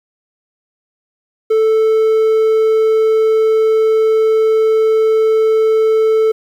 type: tone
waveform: triangle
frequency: 440 Hz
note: A4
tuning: in tune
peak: -7 dBFS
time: 1.5-6.32 s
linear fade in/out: 10 ms
effects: 8-bit